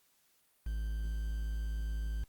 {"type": "tone with quantisation", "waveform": "triangle", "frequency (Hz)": 53.9, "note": "A1", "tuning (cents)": -35, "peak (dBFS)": -31, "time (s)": [0.66, 2.24], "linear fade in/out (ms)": 5, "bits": 9, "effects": ["white hiss -71 dBFS RMS until 2.28 s", "Opus 48 kbps"]}